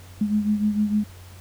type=beating tone pair; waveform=sine; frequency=208.9 / 215.5 Hz; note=G#3 / A3; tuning=+10 / -36 cents; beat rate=6.6 Hz; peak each=-20 / -26 dBFS; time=0.21-1.04 s; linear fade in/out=5 ms; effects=added 91 Hz sine -42 dBFS peak until 1.4 s + pink hiss -49 dBFS RMS until 1.4 s